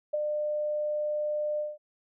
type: tone with ADSR envelope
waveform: sine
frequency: 600 Hz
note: D5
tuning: 37 cents sharp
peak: -23 dBFS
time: 0.13-1.78 s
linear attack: 13 ms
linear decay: 15 ms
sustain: -4 dB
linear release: 190 ms
effects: none